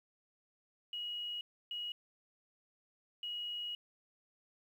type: tone bursts at uneven times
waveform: sine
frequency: 2900 Hz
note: F#7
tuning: 35 cents flat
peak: -38 dBFS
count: 3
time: 0.93-1.41 / 1.71-1.92 / 3.23-3.75 s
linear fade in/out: 2 ms
effects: 11-bit